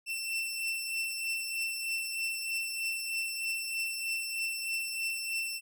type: beating tone pair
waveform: sawtooth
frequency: 2683 / 2686.2 Hz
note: E7 / E7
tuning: +30 / +32 cents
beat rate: 3.2 Hz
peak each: -36 / -30 dBFS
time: 0.06-5.61 s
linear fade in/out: 50 ms
effects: none